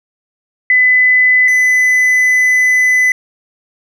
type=tone pair in turn; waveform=sine / triangle; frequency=2007 / 2007 Hz; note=B6 / B6; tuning=+27 / +27 cents; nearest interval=unison; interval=0 cents; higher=neither; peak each=-6 dBFS; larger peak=neither; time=0.7-1.48 / 1.48-3.12 s; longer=second; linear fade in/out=2 ms; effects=none